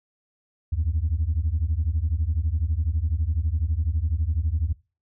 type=beating tone pair; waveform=sine; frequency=73.42 / 85.42 Hz; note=D2 / F2; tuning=0 / -38 cents; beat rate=12 Hz; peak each=-23 dBFS; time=0.72-4.73 s; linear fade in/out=10 ms; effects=noise-tail reverb RT60 0.3 s tail -22 dB re dry + tanh soft clip ceiling -16 dBFS